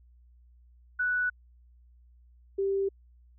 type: tone pair in turn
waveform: sine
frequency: 1480 / 392 Hz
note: F#6 / G4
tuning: 0 / 0 cents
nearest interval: octave + major seventh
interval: 2300 cents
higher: first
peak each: -25 dBFS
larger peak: neither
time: 0.99-1.3 / 2.58-2.89 s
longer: neither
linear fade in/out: 10 ms
effects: added 60 Hz sine -55 dBFS peak until 3.38 s